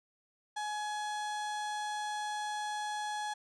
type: tone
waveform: 35% pulse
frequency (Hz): 842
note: G#5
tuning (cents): +24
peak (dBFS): -33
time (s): 0.56-3.34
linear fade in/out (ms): 10
effects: resampled to 22050 Hz